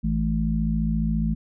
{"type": "harmonic tone", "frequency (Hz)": 54.5, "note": "A1", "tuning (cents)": -16, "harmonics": [1, 3, 4], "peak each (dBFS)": [-25, -25, -25], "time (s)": [0.03, 1.35], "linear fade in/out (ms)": 20, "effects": []}